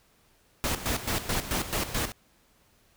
pink noise with tremolo, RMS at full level -28 dBFS, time 0.64-2.12 s, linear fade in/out 0 ms, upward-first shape square, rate 4.6 Hz, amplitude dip 70%, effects pink hiss -64 dBFS RMS until 2.96 s

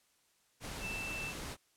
sine tone in noise, 2659 Hz, E7, 14 cents sharp, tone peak -39 dBFS, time 0.8-1.34 s, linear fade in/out 50 ms, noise pink, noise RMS -43 dBFS, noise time 0.6-1.57 s, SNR +1 dB, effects white hiss -72 dBFS RMS until 1.76 s + low-pass 11000 Hz 12 dB/octave

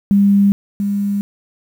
sine tone pair in turn, 200.2 / 201.7 Hz, G3 / G3, +37 / +50 cents, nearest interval unison, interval 13 cents, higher second, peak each -8 / -15 dBFS, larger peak first, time 0.11-0.52 / 0.8-1.21 s, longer neither, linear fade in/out 0 ms, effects 7-bit

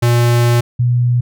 square / sine tone pair in turn, 119.5 / 122.01 Hz, A#2 / B2, +43 / -21 cents, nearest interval unison, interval 36 cents, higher second, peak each -10 dBFS, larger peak neither, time 0.02-0.61 / 0.79-1.21 s, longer first, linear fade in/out 10 ms, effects none

